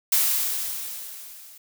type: noise with level ramp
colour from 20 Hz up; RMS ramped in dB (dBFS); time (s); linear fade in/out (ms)
blue; -19 to -47; 0.12-1.58; 5
effects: none